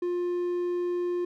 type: tone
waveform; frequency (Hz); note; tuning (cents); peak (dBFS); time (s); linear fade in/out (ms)
triangle; 353.1; F4; +19; -24; 0.02-1.25; 5
effects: none